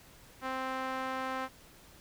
sawtooth tone with band-pass filter, 261.6 Hz, C4, in tune, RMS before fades -36 dBFS, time 0.41-1.49 s, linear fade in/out 50 ms, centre 1200 Hz, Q 1.2, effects pink hiss -57 dBFS RMS until 2 s

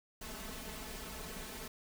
pink noise with comb filter, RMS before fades -45 dBFS, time 0.21-1.68 s, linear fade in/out 5 ms, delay 4.6 ms, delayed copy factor +1, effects none

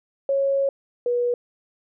sine tone pair in turn, 550 / 484.8 Hz, C#5 / B4, -14 / -32 cents, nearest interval major second, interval 218 cents, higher first, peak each -18 / -19 dBFS, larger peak first, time 0.29-0.69 / 1.06-1.34 s, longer first, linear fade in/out 2 ms, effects none

